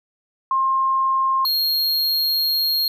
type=tone pair in turn; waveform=sine / square; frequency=1063 / 4252 Hz; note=C6 / C8; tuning=+27 / +27 cents; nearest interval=2 octaves; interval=2400 cents; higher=second; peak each=-16 / -18 dBFS; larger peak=first; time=0.51-1.45 / 1.45-2.88 s; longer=second; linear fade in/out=2 ms; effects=none